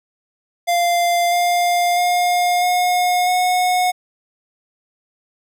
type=tone with pitch steps; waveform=square; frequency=695 / 703.1 / 711.2 / 719.5 / 727.9 Hz; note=F5 / F5 / F5 / F#5 / F#5; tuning=-9 / +11 / +31 / -49 / -29 cents; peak=-15 dBFS; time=0.67-3.92 s; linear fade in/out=20 ms; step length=650 ms; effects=none